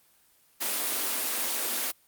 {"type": "high-pass noise", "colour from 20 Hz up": "white", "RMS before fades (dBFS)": -29, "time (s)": [0.6, 1.92], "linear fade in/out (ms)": 20, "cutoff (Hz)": 220, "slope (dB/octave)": 96, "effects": ["white hiss -63 dBFS RMS until 2.07 s", "Opus 24 kbps"]}